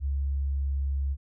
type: tone with pitch glide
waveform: sine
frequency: 69.3 to 68.86 Hz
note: C#2 to C#2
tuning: 0 to -11 cents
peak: -25 dBFS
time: 0-1.17 s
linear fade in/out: 50 ms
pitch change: -11 cents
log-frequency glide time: 0.16-0.82 s
effects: none